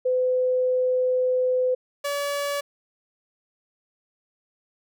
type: tone pair in turn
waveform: sine / sawtooth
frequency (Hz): 507 / 571.1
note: B4 / D5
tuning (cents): +45 / -49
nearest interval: major second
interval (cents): 206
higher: second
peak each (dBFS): -19 / -21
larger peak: first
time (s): 0.05-1.75 / 2.04-2.61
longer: first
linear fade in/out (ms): 10
effects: none